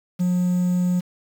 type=tone; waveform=triangle; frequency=179.4 Hz; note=F3; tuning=47 cents sharp; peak=-15 dBFS; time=0.19-1.01 s; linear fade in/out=20 ms; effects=tanh soft clip ceiling -11 dBFS + 7-bit